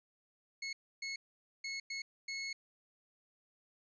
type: tone bursts at uneven times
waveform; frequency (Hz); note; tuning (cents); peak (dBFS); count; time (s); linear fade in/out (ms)
25% pulse; 2183; C#7; -27; -35; 5; 0.62-0.73 / 1.02-1.16 / 1.64-1.8 / 1.9-2.02 / 2.28-2.53; 5
effects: resampled to 16000 Hz